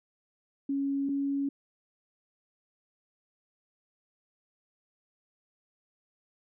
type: tone pair in turn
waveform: sine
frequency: 277.2 / 278.8 Hz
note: C#4 / C#4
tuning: 0 / +10 cents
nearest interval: unison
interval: 10 cents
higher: second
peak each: -27 dBFS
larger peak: neither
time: 0.69-1.09 / 1.09-1.49 s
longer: neither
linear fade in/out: 5 ms
effects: none